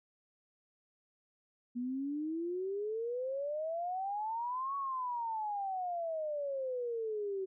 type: exponential two-way sweep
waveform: sine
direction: up then down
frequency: 239.1 to 1124 to 375.8 Hz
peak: -34 dBFS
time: 1.75-7.46 s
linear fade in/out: 20 ms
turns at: 4.76 s
effects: none